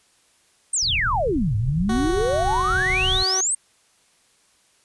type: exponential two-way sweep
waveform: sine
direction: down then up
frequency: 8760 to 101.2 to 8760 Hz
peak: -19 dBFS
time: 0.73-3.55 s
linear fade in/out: 5 ms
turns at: 1.56 s
type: low-pass noise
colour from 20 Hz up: pink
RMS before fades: -28 dBFS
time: 0.82-3.24 s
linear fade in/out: 20 ms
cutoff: 130 Hz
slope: 24 dB/octave
type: tone with pitch glide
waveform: 15% pulse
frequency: 372.7 to 376.6 Hz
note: F#4 to F#4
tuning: +13 to +31 cents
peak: -19 dBFS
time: 1.89-3.41 s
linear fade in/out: 5 ms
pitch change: +18 cents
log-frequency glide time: 2.88-3.25 s
effects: white hiss -60 dBFS RMS until 4.84 s + resampled to 24000 Hz

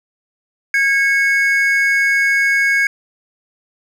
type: tone pair together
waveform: triangle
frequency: 1635.7 / 2203 Hz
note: G#6 / C#7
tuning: -27 / -11 cents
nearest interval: perfect fourth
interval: 516 cents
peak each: -13 dBFS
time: 0.74-2.87 s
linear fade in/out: 2 ms
effects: none

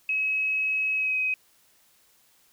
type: tone with pitch glide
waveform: sine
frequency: 2561 to 2526 Hz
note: D#7 to D#7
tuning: +49 to +26 cents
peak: -23 dBFS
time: 0.09-1.34 s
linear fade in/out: 2 ms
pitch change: -23 cents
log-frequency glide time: 0.95-1.17 s
effects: white hiss -62 dBFS RMS until 2.52 s

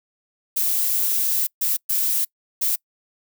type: noise bursts at uneven times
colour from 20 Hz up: violet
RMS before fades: -21 dBFS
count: 4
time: 0.56-1.47 / 1.61-1.77 / 1.89-2.25 / 2.61-2.76 s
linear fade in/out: 10 ms
effects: noise-tail reverb RT60 0.1 s tail -26 dB re dry

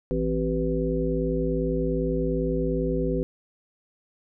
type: harmonic tone with a mistuned harmonic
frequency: 55 Hz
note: A1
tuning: in tune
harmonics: 1 / 3 / 5 / 7 / 9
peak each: -29 / -29 / -29 / -29 / -29 dBFS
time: 0.11-3.23 s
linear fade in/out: 0 ms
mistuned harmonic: 5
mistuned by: -81 cents
effects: none

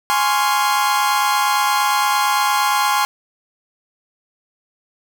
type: chord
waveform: 40% pulse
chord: Db major seventh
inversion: second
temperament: equal with one note detuned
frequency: 830.6 / 1046.5 / 1115.2 / 1396.9 Hz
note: Ab5 / C6 / Db6 / F6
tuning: 0 / 0 / +10 / 0 cents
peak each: -18 / -18 / -23 / -23 dBFS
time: 0.1-3.05 s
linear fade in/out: 0 ms
effects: none

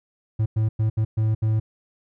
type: tone bursts at uneven times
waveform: triangle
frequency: 109.5 Hz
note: A2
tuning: 8 cents flat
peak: -16 dBFS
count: 6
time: 0.39-0.46 / 0.56-0.69 / 0.79-0.9 / 0.97-1.05 / 1.17-1.35 / 1.42-1.6 s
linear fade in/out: 10 ms
effects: none

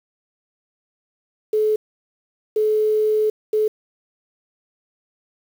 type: tone bursts at uneven times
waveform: sine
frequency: 429.7 Hz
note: A4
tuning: 41 cents flat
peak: -15 dBFS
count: 3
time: 1.53-1.76 / 2.56-3.3 / 3.53-3.68 s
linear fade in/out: 5 ms
effects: 7-bit

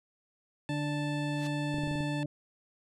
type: harmonic tone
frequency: 146.83 Hz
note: D3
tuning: in tune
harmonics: 1 / 2 / 4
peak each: -33 / -34 / -41 dBFS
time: 0.69-2.26 s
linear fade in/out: 5 ms
type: tone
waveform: 15% pulse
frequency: 880 Hz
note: A5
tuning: in tune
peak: -32 dBFS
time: 0.69-2.23 s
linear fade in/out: 0 ms
type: noise with exponential growth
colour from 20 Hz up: white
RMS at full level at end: -41 dBFS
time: 1.25-1.47 s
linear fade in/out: 0 ms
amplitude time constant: 46 ms
type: clicks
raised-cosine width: 3 ms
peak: -27 dBFS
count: 7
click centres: 1.743 / 1.784 / 1.836 / 1.874 / 1.912 / 1.955 / 2.006 s
effects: low-pass 7000 Hz 12 dB/octave

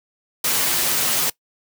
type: noise with comb filter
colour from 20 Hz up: white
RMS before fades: -20 dBFS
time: 0.44-1.3 s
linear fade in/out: 5 ms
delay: 10 ms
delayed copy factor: -0.6
effects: noise-tail reverb RT60 0.1 s tail -21 dB re dry + high-pass 100 Hz 12 dB/octave

